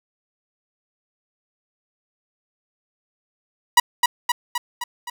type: tone with echo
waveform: sawtooth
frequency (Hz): 969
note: B5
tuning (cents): -33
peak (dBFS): -5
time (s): 3.77-3.8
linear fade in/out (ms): 5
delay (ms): 260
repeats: 5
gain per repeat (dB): -4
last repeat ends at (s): 5.1
effects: none